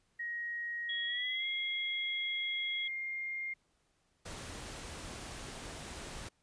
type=tone with pitch glide; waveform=sine; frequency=1887 to 2118 Hz; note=A#6 to C7; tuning=+21 to +21 cents; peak=-36 dBFS; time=0.19-3.54 s; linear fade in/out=10 ms; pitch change=+200 cents; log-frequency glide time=1.06-1.46 s
type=tone; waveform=sine; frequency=3322 Hz; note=G#7; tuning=in tune; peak=-36 dBFS; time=0.89-2.88 s; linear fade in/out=5 ms
type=noise; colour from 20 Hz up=pink; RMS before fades=-45 dBFS; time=4.25-6.29 s; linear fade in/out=10 ms
effects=pink hiss -75 dBFS RMS until 6.42 s + resampled to 22050 Hz